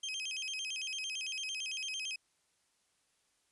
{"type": "tone with vibrato", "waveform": "30% pulse", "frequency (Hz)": 2836, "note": "F7", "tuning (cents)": 26, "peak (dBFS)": -34, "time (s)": [0.03, 2.16], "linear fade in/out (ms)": 5, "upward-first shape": "square", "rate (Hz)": 8.9, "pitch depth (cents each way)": 190, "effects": ["white hiss -75 dBFS RMS until 3.51 s", "resampled to 24000 Hz"]}